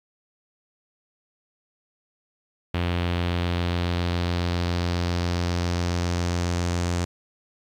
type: tone with low-pass filter sweep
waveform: sawtooth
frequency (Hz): 87.31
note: F2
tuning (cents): 0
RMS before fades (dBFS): -25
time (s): 2.74-7.05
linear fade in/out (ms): 5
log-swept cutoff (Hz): 3100 to 7100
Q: 2.1
effects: 9-bit